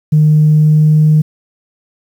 sine tone with pitch glide, 152.8 to 153.77 Hz, D#3 to D#3, -31 to -20 cents, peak -4 dBFS, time 0.12-1.22 s, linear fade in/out 10 ms, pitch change +11 cents, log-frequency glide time 0.48-1.04 s, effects tanh soft clip ceiling -1 dBFS + 7-bit

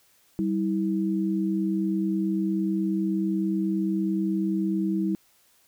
sine tone pair together, 193.71 / 323 Hz, G3 / E4, -20 / -35 cents, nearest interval major sixth, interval 885 cents, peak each -25 / -26 dBFS, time 0.39-5.15 s, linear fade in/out 0 ms, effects white hiss -62 dBFS RMS until 5.67 s

